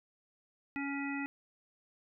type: harmonic tone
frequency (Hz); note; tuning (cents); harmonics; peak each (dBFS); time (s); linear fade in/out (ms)
279.7; C#4; +16; 1 / 3 / 5 / 7 / 9; -36 / -45 / -46 / -42 / -44; 0.76-1.26; 0
effects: none